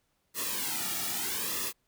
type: noise with flanger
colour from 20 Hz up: white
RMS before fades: -33 dBFS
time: 0.34-1.73 s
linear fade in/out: 50 ms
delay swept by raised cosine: 1.3 to 1.97 ms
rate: 0.79 Hz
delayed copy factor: -0.85
effects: pink hiss -75 dBFS RMS until 1.87 s